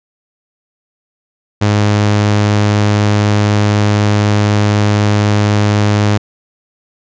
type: tone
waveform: sawtooth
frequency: 104 Hz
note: G#2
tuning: 3 cents sharp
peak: -5 dBFS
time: 1.61-6.18 s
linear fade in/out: 10 ms
effects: resampled to 16000 Hz